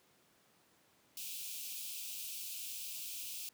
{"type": "high-pass noise", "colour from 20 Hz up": "white", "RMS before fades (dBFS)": -44, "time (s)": [1.17, 3.49], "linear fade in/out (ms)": 2, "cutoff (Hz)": 2400, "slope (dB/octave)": 96, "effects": ["pink hiss -69 dBFS RMS until 3.53 s", "high-pass 150 Hz 12 dB/octave"]}